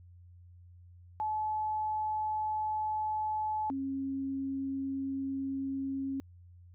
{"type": "tone pair in turn", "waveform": "sine", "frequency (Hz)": [860, 270.9], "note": ["A5", "C#4"], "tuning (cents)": [-40, -40], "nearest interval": "octave + minor sixth", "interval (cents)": 2000, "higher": "first", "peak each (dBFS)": [-30, -32], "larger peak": "first", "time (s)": [[1.2, 3.7], [3.7, 6.2]], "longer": "neither", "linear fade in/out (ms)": 0, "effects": ["added 88 Hz sine -52 dBFS peak until 6.74 s"]}